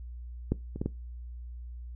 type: clicks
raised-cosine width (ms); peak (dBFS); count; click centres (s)
3; -13 / -24 / -17 / -16; 4; 0.52 / 0.76 / 0.815 / 0.86
effects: noise-tail reverb RT60 0.2 s tail -20 dB re dry + added 60 Hz sine -39 dBFS peak until 1.95 s